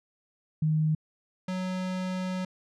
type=tone pair in turn; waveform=sine / square; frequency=155.56 / 184.99 Hz; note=D#3 / F#3; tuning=0 / 0 cents; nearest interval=minor third; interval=300 cents; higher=second; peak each=-22 / -30 dBFS; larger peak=first; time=0.62-0.95 / 1.48-2.45 s; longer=second; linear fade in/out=5 ms; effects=low-pass 6000 Hz 12 dB/octave